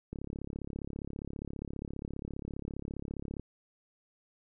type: click train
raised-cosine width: 3 ms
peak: -26 dBFS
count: 115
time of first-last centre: 0.13-3.396 s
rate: 34.9 Hz
effects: none